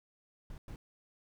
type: noise bursts at uneven times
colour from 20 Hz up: brown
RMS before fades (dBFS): -45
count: 2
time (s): 0.5-0.58 / 0.68-0.76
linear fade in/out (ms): 2
effects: none